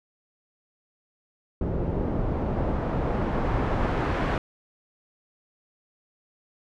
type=noise with low-pass filter sweep; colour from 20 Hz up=pink; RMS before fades=-26 dBFS; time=1.61-4.38 s; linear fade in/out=2 ms; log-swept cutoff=460 to 1700 Hz; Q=0.76; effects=none